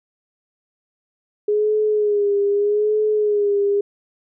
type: tone with vibrato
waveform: sine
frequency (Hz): 415.3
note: G#4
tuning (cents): 0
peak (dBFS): -15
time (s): 1.48-3.81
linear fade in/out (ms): 5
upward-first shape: sine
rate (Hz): 0.81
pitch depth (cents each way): 52
effects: none